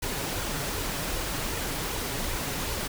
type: noise with flanger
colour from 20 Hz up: pink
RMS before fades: -31 dBFS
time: 0.02-2.88 s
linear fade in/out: 10 ms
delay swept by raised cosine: 2 to 7.3 ms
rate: 2.6 Hz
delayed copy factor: +0.55
effects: none